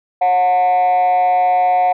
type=tone with frequency modulation; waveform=sine; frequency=726 Hz; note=F#5; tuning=33 cents flat; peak=-8 dBFS; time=0.21-1.93 s; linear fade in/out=10 ms; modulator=179 Hz; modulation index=0.45; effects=tanh soft clip ceiling -10 dBFS